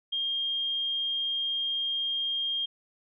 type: tone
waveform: sine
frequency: 3218 Hz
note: G7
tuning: 45 cents sharp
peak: -27 dBFS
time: 0.12-2.66 s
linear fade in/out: 10 ms
effects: none

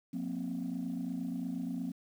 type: chord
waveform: sine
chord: F suspended fourth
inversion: none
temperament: equal with one note detuned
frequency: 178.59 / 233.1 / 261.6 Hz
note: F3 / Bb3 / C4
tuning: +39 / 0 / 0 cents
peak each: -38 / -38 / -36 dBFS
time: 0.13-1.92 s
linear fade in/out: 10 ms
effects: tanh soft clip ceiling -29 dBFS + 10-bit

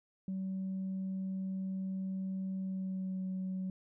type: tone with pitch glide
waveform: sine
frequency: 190 to 187.38 Hz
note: F#3 to F#3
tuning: +46 to +22 cents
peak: -33 dBFS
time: 0.28-3.7 s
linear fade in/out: 2 ms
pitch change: -24 cents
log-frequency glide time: 2.57-3.24 s
effects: tanh soft clip ceiling -32 dBFS

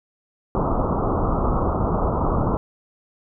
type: low-pass noise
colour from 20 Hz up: pink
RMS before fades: -21 dBFS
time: 0.55-2.57 s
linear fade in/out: 0 ms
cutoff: 1300 Hz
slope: 96 dB/octave
effects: none

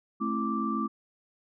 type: tone cluster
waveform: sine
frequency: 218.2 / 265.6 / 330.8 / 1172 Hz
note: A3 / C4 / E4 / D6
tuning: -14 / +26 / +6 / -4 cents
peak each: -31 / -34 / -35 / -31 dBFS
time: 0.2-0.88 s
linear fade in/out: 20 ms
effects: none

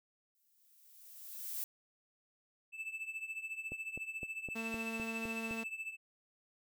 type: noise with exponential growth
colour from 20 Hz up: violet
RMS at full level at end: -38 dBFS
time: 0.35-1.64 s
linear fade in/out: 1 ms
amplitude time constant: 280 ms
type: tone with tremolo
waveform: triangle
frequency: 2634 Hz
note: E7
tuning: 2 cents flat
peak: -35 dBFS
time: 2.72-5.97 s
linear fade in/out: 50 ms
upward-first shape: triangle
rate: 14 Hz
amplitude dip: 85%
type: click train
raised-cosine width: 2 ms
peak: -32 dBFS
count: 8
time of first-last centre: 3.72-5.51 s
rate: 3.91 Hz
type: tone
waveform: sawtooth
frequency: 225.5 Hz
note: A3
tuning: 43 cents sharp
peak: -36 dBFS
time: 4.55-5.64 s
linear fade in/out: 10 ms
effects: none

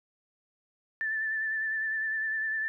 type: tone with vibrato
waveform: sine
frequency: 1760 Hz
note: A6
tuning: in tune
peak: -28 dBFS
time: 1.01-2.68 s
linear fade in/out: 0 ms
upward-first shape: sine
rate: 9.9 Hz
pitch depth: 28 cents each way
effects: none

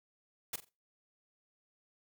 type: noise with echo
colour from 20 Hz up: white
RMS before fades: -37 dBFS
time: 0.53-0.56 s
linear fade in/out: 5 ms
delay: 44 ms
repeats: 3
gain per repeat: -12 dB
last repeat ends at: 0.692 s
effects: noise-tail reverb RT60 0.3 s tail -24 dB re dry

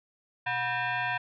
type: tone with frequency modulation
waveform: sine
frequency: 123.47 Hz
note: B2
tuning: in tune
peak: -27 dBFS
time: 0.46-1.18 s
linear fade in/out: 10 ms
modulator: 849 Hz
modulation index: 2.7
effects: none

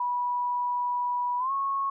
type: tone with pitch glide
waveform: sine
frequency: 978 to 1097.8 Hz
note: B5 to C#6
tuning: -17 to -17 cents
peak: -25 dBFS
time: 0-1.9 s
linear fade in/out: 5 ms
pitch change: +200 cents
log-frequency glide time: 1.38-1.52 s
effects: none

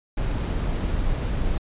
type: noise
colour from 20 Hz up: brown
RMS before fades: -24 dBFS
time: 0.17-1.58 s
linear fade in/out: 5 ms
effects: resampled to 8000 Hz

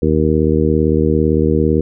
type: harmonic tone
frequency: 77.78 Hz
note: D#2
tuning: in tune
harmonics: 1 / 2 / 3 / 4 / 5 / 6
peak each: -18 / -18 / -18 / -18 / -18 / -18 dBFS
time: 0.02-1.81 s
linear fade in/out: 5 ms
effects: none

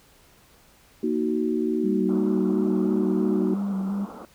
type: chord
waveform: sine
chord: D# minor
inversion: second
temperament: just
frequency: 233.3 / 311.1 / 373.4 Hz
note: A#3 / D#4 / F#4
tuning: +2 / 0 / +16 cents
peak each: -26 dBFS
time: 1.03-3.54 s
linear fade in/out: 5 ms
type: tone with vibrato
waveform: sine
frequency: 196 Hz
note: G3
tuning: in tune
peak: -24 dBFS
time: 1.83-4.06 s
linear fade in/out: 20 ms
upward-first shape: square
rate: 2.9 Hz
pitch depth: 31 cents each way
type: band-pass noise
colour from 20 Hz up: pink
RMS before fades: -41 dBFS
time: 2.09-4.25 s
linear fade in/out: 0 ms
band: 180 to 1400 Hz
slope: 96 dB/octave
effects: pink hiss -56 dBFS RMS until 4.34 s

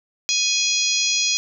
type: harmonic tone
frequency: 830.6 Hz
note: G#5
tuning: in tune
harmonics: 3 / 4 / 5 / 6 / 7 / 8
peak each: -25 / -25 / -25 / -25 / -25 / -25 dBFS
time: 0.29-1.37 s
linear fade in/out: 0 ms
effects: none

